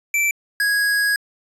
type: tone pair in turn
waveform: square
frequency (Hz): 2333 / 1656.8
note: D7 / G#6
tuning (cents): -12 / -5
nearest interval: tritone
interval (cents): 593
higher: first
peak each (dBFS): -17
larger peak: neither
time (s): 0.14-0.31 / 0.6-1.16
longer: second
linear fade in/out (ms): 2
effects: resampled to 32000 Hz